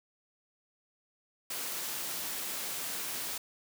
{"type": "high-pass noise", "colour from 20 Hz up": "white", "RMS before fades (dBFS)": -37, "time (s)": [1.5, 3.38], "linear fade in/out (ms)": 5, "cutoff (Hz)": 140, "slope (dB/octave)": 12, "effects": []}